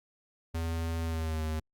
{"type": "tone with pitch glide", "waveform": "square", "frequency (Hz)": [82.41, 78.51], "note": ["E2", "D#2"], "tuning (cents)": [0, 16], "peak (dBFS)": -31, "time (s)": [0.54, 1.6], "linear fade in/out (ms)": 10, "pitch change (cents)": -84, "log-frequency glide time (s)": [1.02, 1.43], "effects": ["Opus 48 kbps"]}